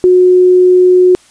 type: tone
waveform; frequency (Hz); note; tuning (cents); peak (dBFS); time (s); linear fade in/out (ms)
sine; 364.3; F#4; -27; -3; 0.04-1.15; 0
effects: white hiss -45 dBFS RMS until 1.3 s + resampled to 22050 Hz